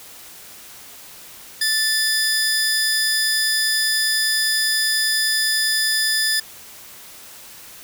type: tone pair together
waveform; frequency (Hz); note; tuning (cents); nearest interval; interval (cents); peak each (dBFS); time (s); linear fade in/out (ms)
sawtooth; 1760 / 4975; A6 / D#8; 0 / -1; octave + tritone; 1799; -17; 1.61-6.4; 5
effects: white hiss -41 dBFS RMS until 7.83 s